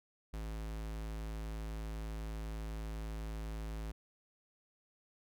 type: tone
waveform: square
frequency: 54 Hz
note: A1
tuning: 32 cents flat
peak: -40 dBFS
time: 0.33-3.92 s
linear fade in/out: 10 ms
effects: none